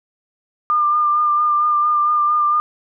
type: tone with vibrato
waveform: sine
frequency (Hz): 1200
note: D6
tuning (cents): +37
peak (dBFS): -13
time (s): 0.7-2.6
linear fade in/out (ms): 0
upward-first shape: sine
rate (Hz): 4.4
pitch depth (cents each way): 22
effects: none